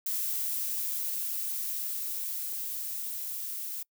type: noise with level ramp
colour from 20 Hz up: violet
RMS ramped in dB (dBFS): -31 to -37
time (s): 0.06-3.83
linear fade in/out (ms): 5
effects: noise-tail reverb RT60 0.1 s tail -26 dB re dry